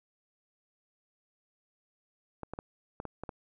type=clicks; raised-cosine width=1 ms; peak=-24 dBFS; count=7; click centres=2.433 / 2.536 / 2.589 / 3.001 / 3.053 / 3.236 / 3.292 s; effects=none